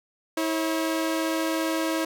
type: tone pair together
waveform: sawtooth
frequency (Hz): 322.9 / 543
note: E4 / C#5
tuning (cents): -36 / -36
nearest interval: major sixth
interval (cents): 900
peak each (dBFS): -21 / -27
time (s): 0.37-2.05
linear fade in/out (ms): 5
effects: none